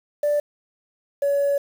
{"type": "tone pair in turn", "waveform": "sine", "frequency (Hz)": [587.3, 565.2], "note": ["D5", "C#5"], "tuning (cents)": [0, 34], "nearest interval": "minor second", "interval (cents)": 66, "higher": "first", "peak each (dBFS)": -16, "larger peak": "neither", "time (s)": [[0.23, 0.4], [1.22, 1.58]], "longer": "second", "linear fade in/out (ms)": 5, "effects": ["tanh soft clip ceiling -15 dBFS", "7-bit"]}